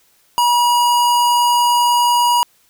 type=tone; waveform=square; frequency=963 Hz; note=B5; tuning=44 cents flat; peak=-12 dBFS; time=0.38-2.43 s; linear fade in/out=0 ms; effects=white hiss -56 dBFS RMS until 2.69 s